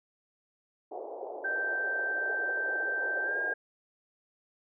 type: band-pass noise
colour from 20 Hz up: pink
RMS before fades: -40 dBFS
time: 0.91-3.54 s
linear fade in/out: 10 ms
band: 380 to 810 Hz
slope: 48 dB/octave
type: tone with pitch glide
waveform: sine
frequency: 1564 to 1613.6 Hz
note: G6 to G6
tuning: -4 to +50 cents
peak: -29 dBFS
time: 1.44-3.54 s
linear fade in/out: 10 ms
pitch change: +54 cents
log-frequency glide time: 3.23-3.37 s
effects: none